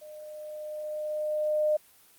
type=tone with level ramp; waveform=sine; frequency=608 Hz; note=D#5; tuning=40 cents flat; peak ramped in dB=-43 to -21 dBFS; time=0.01-1.77 s; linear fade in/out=10 ms; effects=white hiss -58 dBFS RMS until 2.18 s + Opus 24 kbps